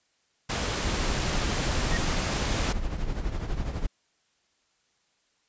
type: noise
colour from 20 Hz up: pink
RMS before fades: -29 dBFS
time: 0.49-2.73 s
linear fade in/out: 10 ms
type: noise with tremolo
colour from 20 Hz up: brown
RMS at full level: -27 dBFS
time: 0.83-3.87 s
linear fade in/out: 10 ms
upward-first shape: triangle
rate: 12 Hz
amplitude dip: 65%
type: tone with exponential growth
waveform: triangle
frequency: 1864.7 Hz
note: A#6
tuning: in tune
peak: -25 dBFS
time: 1.79-1.97 s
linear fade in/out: 2 ms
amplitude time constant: 38 ms
effects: white hiss -70 dBFS RMS until 5.48 s + resampled to 16000 Hz